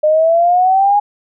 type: exponential sweep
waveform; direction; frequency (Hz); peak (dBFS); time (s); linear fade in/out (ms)
sine; up; 605 to 830.6; -8; 0.03-1; 10
effects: none